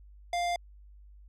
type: tone with low-pass filter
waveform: square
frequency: 699 Hz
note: F5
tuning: 1 cent sharp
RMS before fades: -30 dBFS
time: 0.33-0.56 s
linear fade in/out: 2 ms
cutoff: 7500 Hz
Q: 0.69
effects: added 50 Hz sine -50 dBFS peak until 1.28 s